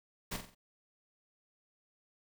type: noise with echo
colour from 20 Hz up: pink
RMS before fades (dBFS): -38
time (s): 0.31-0.37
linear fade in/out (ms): 10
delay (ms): 45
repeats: 4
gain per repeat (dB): -7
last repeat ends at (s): 0.55
effects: none